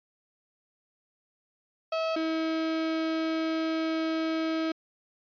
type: tone pair in turn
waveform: 35% pulse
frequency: 647 / 321.5 Hz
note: E5 / E4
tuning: -32 / -43 cents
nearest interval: octave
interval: 1211 cents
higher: first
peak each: -25 dBFS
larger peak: neither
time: 1.92-2.16 / 2.16-4.72 s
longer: second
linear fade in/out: 5 ms
effects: resampled to 11025 Hz